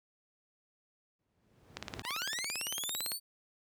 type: noise with exponential growth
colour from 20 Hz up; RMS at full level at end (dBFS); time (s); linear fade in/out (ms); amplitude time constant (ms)
brown; -38; 1.19-2.02; 2; 180
type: click train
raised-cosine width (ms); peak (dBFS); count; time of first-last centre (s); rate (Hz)
0.2; -20; 25; 1.77-3.118; 17.8
type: linear sweep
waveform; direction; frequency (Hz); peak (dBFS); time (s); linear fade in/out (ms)
15% pulse; up; 842 to 4600; -29; 2.03-3.2; 50
effects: high-pass 100 Hz 12 dB/octave